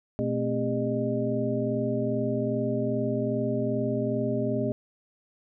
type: tone cluster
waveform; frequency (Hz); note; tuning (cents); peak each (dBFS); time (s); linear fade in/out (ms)
sine; 122.2 / 220.9 / 263.4 / 403.6 / 609; B2 / A3 / C4 / G#4 / D#5; -18 / +7 / +12 / -49 / -37; -31; 0.19-4.72; 0
effects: none